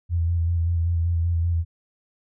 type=tone with vibrato; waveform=sine; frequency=84.6 Hz; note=E2; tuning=45 cents sharp; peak=-19 dBFS; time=0.09-1.65 s; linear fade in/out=50 ms; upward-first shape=square; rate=5.2 Hz; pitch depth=27 cents each way; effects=none